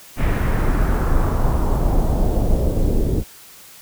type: noise with low-pass filter sweep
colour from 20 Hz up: brown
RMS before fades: -17 dBFS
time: 0.16-3.24 s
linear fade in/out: 50 ms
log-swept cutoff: 2300 to 390 Hz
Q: 1.7
effects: white hiss -43 dBFS RMS until 3.81 s